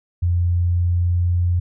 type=tone with pitch glide; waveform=sine; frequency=87.31 to 88.02 Hz; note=F2 to F2; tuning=0 to +14 cents; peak=-15 dBFS; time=0.22-1.6 s; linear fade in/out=10 ms; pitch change=+14 cents; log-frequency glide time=0.37-1.48 s; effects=none